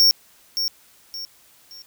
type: tone with echo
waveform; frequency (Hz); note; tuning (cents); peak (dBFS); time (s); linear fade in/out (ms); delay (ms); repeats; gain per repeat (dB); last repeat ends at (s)
square; 5500; F8; -27; -12; 0-0.11; 0; 570; 3; -9; 1.82
effects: white hiss -54 dBFS RMS until 1.86 s